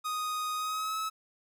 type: tone with pitch glide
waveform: 45% pulse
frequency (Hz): 1244.5 to 1292.9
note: D#6 to E6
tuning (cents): 0 to -34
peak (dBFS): -31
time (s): 0.04-1.1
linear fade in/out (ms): 20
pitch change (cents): +66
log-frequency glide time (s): 0.55-0.98
effects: none